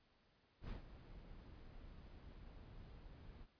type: noise with ADSR envelope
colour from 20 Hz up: brown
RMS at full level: -45 dBFS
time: 0.61-3.47 s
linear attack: 80 ms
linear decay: 130 ms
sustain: -12 dB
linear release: 46 ms
effects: pink hiss -75 dBFS RMS until 3.59 s + resampled to 11025 Hz